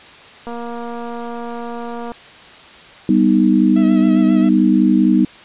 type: click train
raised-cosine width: 1 ms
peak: -16 dBFS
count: 390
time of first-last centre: 0.47-2.118 s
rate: 236 Hz
type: chord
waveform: sine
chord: G augmented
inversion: none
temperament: equal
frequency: 196 / 246.9 / 311.1 Hz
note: G3 / B3 / D#4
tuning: 0 / 0 / 0 cents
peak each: -14 dBFS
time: 3.09-5.25 s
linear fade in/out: 2 ms
type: tone with vibrato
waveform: sawtooth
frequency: 654 Hz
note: E5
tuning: 14 cents flat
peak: -24 dBFS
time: 3.76-4.49 s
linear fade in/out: 5 ms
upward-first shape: sine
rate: 7.5 Hz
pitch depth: 41 cents each way
effects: white hiss -40 dBFS RMS until 5.44 s + resampled to 8000 Hz

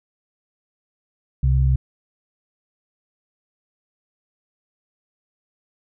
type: tone pair together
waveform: sine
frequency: 65.33 / 130.81 Hz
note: C2 / C3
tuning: -2 / 0 cents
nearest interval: octave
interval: 1202 cents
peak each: -16 / -18 dBFS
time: 1.43-1.76 s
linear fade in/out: 5 ms
effects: none

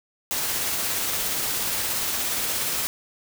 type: noise with tremolo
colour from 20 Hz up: white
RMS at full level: -25 dBFS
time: 0.31-2.87 s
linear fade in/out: 0 ms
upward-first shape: triangle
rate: 17 Hz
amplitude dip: 25%
effects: none

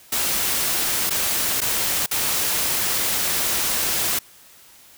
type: noise with dropouts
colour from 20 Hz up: white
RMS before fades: -22 dBFS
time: 0.12-4.19 s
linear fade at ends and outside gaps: 5 ms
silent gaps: 1.097-1.105 / 1.606-1.615 / 2.062-2.111 s
effects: white hiss -49 dBFS RMS until 4.97 s

